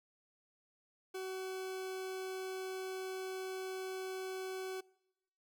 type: tone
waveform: 40% pulse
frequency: 376.9 Hz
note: F#4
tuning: 32 cents sharp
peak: -39 dBFS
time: 1.14-4.81 s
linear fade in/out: 10 ms
effects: noise-tail reverb RT60 0.9 s tail -24 dB re dry